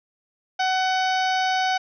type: harmonic tone with a mistuned harmonic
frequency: 750 Hz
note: F#5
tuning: 23 cents sharp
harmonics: 1 / 2 / 3 / 4 / 5 / 6 / 7 / 8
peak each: -21 / -27 / -31 / -33 / -35 / -37 / -38 / -39 dBFS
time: 0.59-1.78 s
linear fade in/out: 10 ms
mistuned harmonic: 7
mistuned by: -36 cents
effects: none